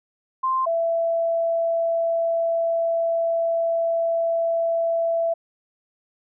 sine tone pair in turn, 1046.5 / 666.7 Hz, C6 / E5, 0 / +19 cents, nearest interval minor sixth, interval 781 cents, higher first, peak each -19 dBFS, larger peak neither, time 0.43-0.66 / 0.66-5.34 s, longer second, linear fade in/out 10 ms, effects none

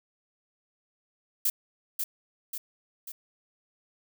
violet noise with echo, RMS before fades -25 dBFS, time 1.45-1.5 s, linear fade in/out 5 ms, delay 540 ms, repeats 3, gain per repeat -5 dB, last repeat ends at 3.12 s, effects none

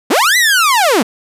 sawtooth linear two-way sweep, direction up then down, 190 to 2029 to 190 Hz, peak -5 dBFS, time 0.1-1.03 s, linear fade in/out 10 ms, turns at 0.37 s, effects resampled to 32000 Hz

